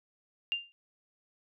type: tone with exponential decay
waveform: sine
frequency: 2794 Hz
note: F7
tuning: in tune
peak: -25 dBFS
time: 0.52-0.72 s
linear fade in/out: 0 ms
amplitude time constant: 43 ms
effects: none